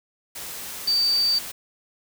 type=tone in noise; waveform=sine; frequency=4621 Hz; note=D8; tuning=29 cents flat; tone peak=-18 dBFS; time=0.87-1.39 s; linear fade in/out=10 ms; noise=white; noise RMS=-35 dBFS; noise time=0.35-1.52 s; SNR=+14 dB; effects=none